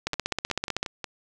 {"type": "two click trains", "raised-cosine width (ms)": 0.2, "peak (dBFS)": [-9, -15], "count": [13, 6], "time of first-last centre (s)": [[0.07, 0.829], [0.14, 1.043]], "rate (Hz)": [15.8, 5.54], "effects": []}